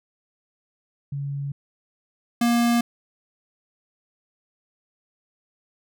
sine / square tone pair in turn, 140.7 / 236.6 Hz, C#3 / A#3, +26 / +26 cents, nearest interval major sixth, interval 900 cents, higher second, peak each -26 / -18 dBFS, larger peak second, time 1.12-1.52 / 2.41-2.81 s, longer neither, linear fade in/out 5 ms, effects none

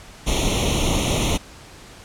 pink noise with comb filter, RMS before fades -20 dBFS, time 0.26-1.38 s, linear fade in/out 20 ms, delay 0.31 ms, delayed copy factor +0.95, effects pink hiss -43 dBFS RMS until 2.04 s + low-pass 9000 Hz 12 dB/octave

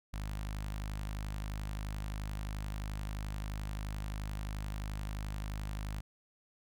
sawtooth tone with notch filter, 51.5 Hz, G#1, 14 cents flat, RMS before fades -39 dBFS, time 0.13-6.01 s, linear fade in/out 10 ms, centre 400 Hz, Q 0.79, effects none

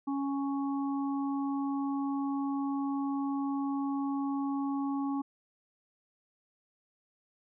harmonic tone, 277.2 Hz, C#4, in tune, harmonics 1 / 3 / 4, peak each -30 / -40 / -42 dBFS, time 0.07-5.22 s, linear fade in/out 10 ms, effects none

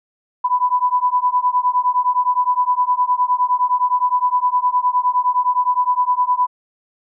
sine beating tone pair, 990 / 999.7 Hz, B5 / B5, +4 / +21 cents, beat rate 9.7 Hz, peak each -17 dBFS, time 0.44-6.47 s, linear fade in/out 10 ms, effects none

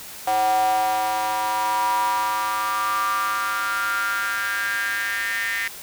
square tone with high-pass filter sweep, 107.3 Hz, A2, 43 cents flat, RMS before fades -23 dBFS, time 0.27-5.68 s, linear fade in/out 5 ms, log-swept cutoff 710 to 1900 Hz, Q 7.9, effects white hiss -38 dBFS RMS until 5.82 s

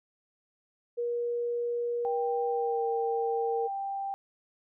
sine tone with pitch glide, 476.9 to 463.3 Hz, A#4 to A#4, +39 to -11 cents, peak -28 dBFS, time 0.97-3.68 s, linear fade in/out 20 ms, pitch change -50 cents, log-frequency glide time 2.49-2.87 s
sine tone, 788 Hz, G5, 9 cents sharp, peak -31 dBFS, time 2.05-4.14 s, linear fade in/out 0 ms
effects none

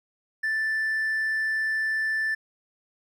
triangle tone, 1763 Hz, A6, 3 cents sharp, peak -21 dBFS, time 0.43-2.35 s, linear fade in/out 10 ms, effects tanh soft clip ceiling -18 dBFS

